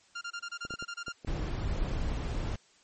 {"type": "tone bursts", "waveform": "sawtooth", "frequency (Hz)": 1396.9, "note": "F6", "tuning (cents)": 0, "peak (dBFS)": -32, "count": 11, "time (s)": [0.15, 1.124], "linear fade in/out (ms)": 10, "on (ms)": 64, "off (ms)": 27}
{"type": "clicks", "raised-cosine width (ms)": 2, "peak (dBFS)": -29, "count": 12, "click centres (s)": [0.651, 0.707, 0.739, 0.825, 1.082, 1.248, 1.301, 1.425, 1.761, 1.821, 1.936, 2.029]}
{"type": "noise", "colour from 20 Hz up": "brown", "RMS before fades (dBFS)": -32, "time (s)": [1.27, 2.56], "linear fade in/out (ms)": 5}
{"effects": ["white hiss -63 dBFS RMS until 2.83 s", "MP3 32 kbps"]}